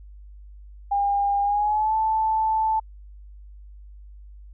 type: tone with pitch glide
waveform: sine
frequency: 805 to 877.9 Hz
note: G5 to A5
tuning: +46 to -4 cents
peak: -19 dBFS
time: 0.91-2.8 s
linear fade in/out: 10 ms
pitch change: +150 cents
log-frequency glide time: 1.42-1.95 s
effects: added 50 Hz sine -41 dBFS peak until 4.53 s